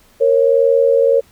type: tone pair together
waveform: sine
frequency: 466.2 / 547.6 Hz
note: A#4 / C#5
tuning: 0 / -21 cents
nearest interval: minor third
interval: 279 cents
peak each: -12 dBFS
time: 0.2-1.21 s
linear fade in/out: 20 ms
effects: pink hiss -51 dBFS RMS until 1.31 s